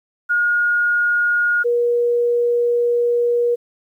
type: tone pair in turn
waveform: sine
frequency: 1433 / 478.2 Hz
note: F6 / A#4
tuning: +44 / +44 cents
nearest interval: octave + perfect fifth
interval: 1900 cents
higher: first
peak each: -14 dBFS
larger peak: neither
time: 0.29-1.64 / 1.64-3.56 s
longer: second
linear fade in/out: 20 ms
effects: 9-bit